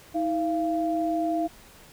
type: tone pair together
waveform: sine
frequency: 320 / 686.3 Hz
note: D#4 / F5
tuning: +49 / -30 cents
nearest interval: octave + minor second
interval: 1321 cents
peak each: -26 dBFS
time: 0.14-1.48 s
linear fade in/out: 20 ms
effects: pink hiss -51 dBFS RMS until 1.92 s